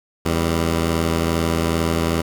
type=tone pair together; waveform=10% pulse; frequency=82.41 / 196.69 Hz; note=E2 / G3; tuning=0 / +6 cents; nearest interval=octave + minor third; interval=1506 cents; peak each=-10 / -19 dBFS; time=0.25-2.22 s; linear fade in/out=10 ms; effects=none